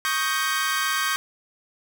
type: chord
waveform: sawtooth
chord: Eb dominant seventh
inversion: third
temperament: equal with one note detuned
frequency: 1108.7 / 1244.5 / 1568 / 1878.7 Hz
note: Db6 / Eb6 / G6 / Bb6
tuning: 0 / 0 / 0 / +13 cents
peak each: -24 / -26 / -22 / -27 dBFS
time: 0.05-1.16 s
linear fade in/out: 0 ms
effects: none